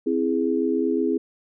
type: chord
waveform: sine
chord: C augmented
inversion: none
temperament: equal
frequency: 261.6 / 329.6 / 415.3 Hz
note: C4 / E4 / G#4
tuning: 0 / 0 / 0 cents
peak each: -24 dBFS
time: 0.06-1.18 s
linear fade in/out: 10 ms
effects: none